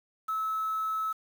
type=tone with quantisation; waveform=sine; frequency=1300 Hz; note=E6; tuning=24 cents flat; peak=-28 dBFS; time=0.28-1.13 s; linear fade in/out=10 ms; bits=8; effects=none